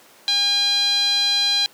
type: tone with band-pass filter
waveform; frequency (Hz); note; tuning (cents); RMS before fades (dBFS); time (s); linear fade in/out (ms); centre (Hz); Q
sawtooth; 810; G#5; -43; -19; 0.28-1.66; 0; 3900; 8
effects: pink hiss -49 dBFS RMS until 1.73 s + high-pass 300 Hz 12 dB/octave